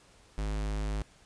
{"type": "tone", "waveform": "square", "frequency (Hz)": 51.91, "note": "G#1", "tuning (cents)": 0, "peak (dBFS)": -31, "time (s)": [0.38, 1.02], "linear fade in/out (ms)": 0, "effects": ["pink hiss -60 dBFS RMS until 1.25 s", "resampled to 22050 Hz"]}